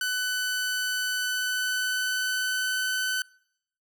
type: tone with pitch glide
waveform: sawtooth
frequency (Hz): 1500 to 1513.1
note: F#6 to F#6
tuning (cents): +23 to +38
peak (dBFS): -22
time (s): 0.01-3.22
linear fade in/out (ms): 2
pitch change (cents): +15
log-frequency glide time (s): 1.14-2.98
effects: noise-tail reverb RT60 0.7 s tail -24 dB re dry